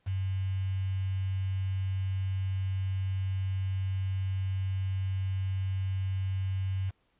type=tone with quantisation; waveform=sine; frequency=95.4 Hz; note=G2; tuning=47 cents flat; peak=-28 dBFS; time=0.06-6.91 s; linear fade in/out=20 ms; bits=8; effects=pink hiss -72 dBFS RMS until 7.19 s + resampled to 8000 Hz